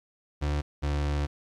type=tone pair in turn; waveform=35% pulse; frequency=73.42 / 72.74 Hz; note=D2 / D2; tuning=0 / -16 cents; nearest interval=unison; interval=16 cents; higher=first; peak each=-24 dBFS; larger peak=neither; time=0.41-0.62 / 0.82-1.27 s; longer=second; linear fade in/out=20 ms; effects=low-pass 6000 Hz 12 dB/octave + 11-bit